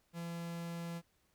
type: tone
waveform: 45% pulse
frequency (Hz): 169.4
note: E3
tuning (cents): +48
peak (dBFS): -40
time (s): 0.13-1.02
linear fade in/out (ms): 50
effects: pink hiss -75 dBFS RMS until 1.34 s